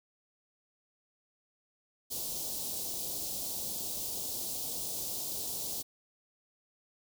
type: band-stop noise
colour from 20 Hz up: white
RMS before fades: -37 dBFS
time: 2.1-5.83 s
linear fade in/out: 20 ms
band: 770 to 3800 Hz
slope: 24 dB/octave
effects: none